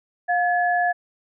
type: tone pair together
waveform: sine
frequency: 709.9 / 1708 Hz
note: F5 / G#6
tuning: +28 / +48 cents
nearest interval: octave + minor third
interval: 1520 cents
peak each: -19 / -23 dBFS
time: 0.28-0.93 s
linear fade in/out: 20 ms
effects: none